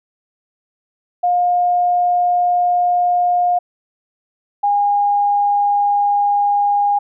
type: tone pair in turn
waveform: sine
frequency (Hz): 711 / 815.2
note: F5 / G#5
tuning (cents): +31 / -32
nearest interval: major second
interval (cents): 237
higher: second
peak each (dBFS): -12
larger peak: neither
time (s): 1.23-3.59 / 4.63-6.99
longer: neither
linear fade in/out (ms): 10
effects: none